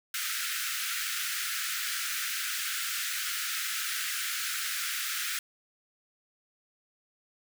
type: high-pass noise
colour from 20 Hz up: pink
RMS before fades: -33 dBFS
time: 0.14-5.39 s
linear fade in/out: 2 ms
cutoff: 1300 Hz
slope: 96 dB/octave
effects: none